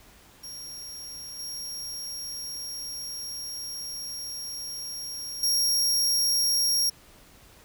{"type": "tone with level steps", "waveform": "sawtooth", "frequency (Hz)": 5588, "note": "F8", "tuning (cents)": 0, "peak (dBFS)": [-35, -31, -19], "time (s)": [0.43, 6.9], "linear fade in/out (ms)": 10, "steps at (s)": [1.39, 5.43], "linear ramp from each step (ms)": 2, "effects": ["pink hiss -54 dBFS RMS until 7.64 s"]}